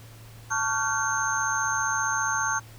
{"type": "tone cluster", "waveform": "sine", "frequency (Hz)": [885, 1120, 1399, 1534, 6340], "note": ["A5", "C#6", "F6", "G6", "G8"], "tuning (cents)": [10, 18, 3, -38, 19], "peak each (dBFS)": -30, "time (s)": [0.5, 2.6], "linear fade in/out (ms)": 20, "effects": ["added 112 Hz sine -45 dBFS peak until 2.78 s", "pink hiss -51 dBFS RMS until 2.78 s"]}